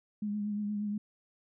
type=tone with vibrato; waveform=sine; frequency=207.6 Hz; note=G#3; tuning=in tune; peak=-31 dBFS; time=0.22-0.98 s; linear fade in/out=5 ms; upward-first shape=triangle; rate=8.5 Hz; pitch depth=36 cents each way; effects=none